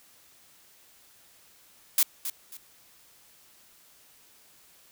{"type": "noise with echo", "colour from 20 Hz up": "blue", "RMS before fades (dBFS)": -21, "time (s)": [1.98, 2.03], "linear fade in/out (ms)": 2, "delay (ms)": 270, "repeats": 2, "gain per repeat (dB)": -11, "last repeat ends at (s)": 2.57, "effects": ["white hiss -58 dBFS RMS until 4.91 s"]}